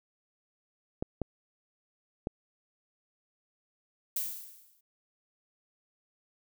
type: clicks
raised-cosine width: 2 ms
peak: -18 dBFS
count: 3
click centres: 1.025 / 1.217 / 2.271 s
type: noise with exponential decay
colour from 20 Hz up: violet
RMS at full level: -30 dBFS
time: 4.16-4.81 s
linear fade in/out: 5 ms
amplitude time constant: 140 ms
effects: none